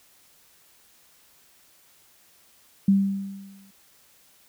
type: tone with exponential decay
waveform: sine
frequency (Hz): 196.3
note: G3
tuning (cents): +3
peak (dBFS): -13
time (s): 2.88-3.71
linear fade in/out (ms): 5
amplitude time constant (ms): 180
effects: white hiss -58 dBFS RMS until 4.48 s